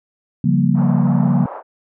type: chord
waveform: sine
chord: G half-diminished seventh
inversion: second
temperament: just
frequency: 141.12 / 176.4 / 196 / 235.2 Hz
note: Db3 / F3 / G3 / Bb3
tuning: +31 / +18 / 0 / +16 cents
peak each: -17 / -17 / -19 / -18 dBFS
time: 0.44-1.46 s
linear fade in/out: 5 ms
type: band-pass noise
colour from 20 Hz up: pink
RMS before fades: -31 dBFS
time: 0.74-1.63 s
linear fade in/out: 50 ms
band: 600 to 1000 Hz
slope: 24 dB/octave
effects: none